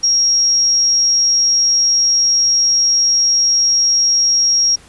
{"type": "tone", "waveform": "sine", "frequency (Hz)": 5600, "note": "F8", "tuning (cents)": 4, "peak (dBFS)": -10, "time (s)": [0.03, 4.76], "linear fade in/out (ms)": 10, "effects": ["pink hiss -44 dBFS RMS until 4.88 s", "resampled to 24000 Hz"]}